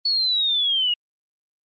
sine linear sweep, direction down, 4441 to 2845 Hz, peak -18 dBFS, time 0.05-0.94 s, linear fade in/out 5 ms, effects Opus 24 kbps

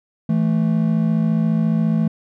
triangle tone pair together, 164.81 / 219.3 Hz, E3 / A3, 0 / -6 cents, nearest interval perfect fourth, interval 494 cents, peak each -16 dBFS, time 0.29-2.08 s, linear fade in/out 5 ms, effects none

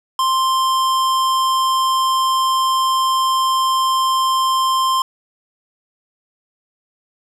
sine tone with hard clipping, 1050 Hz, C6, 6 cents sharp, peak -16 dBFS, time 0.19-5.02 s, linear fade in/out 2 ms, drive 16 dB, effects none

